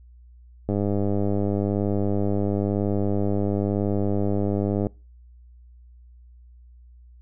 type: click train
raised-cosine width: 2 ms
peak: -12 dBFS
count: 423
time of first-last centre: 0.69-4.868 s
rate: 101 Hz
effects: noise-tail reverb RT60 0.3 s tail -24 dB re dry + added 60 Hz sine -46 dBFS peak until 7.21 s